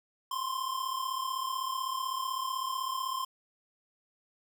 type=tone pair together; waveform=square; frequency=1035 / 1070.9 Hz; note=C6 / C6; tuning=-19 / +40 cents; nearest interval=minor second; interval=59 cents; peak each=-35 / -36 dBFS; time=0.31-3.25 s; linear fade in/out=5 ms; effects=none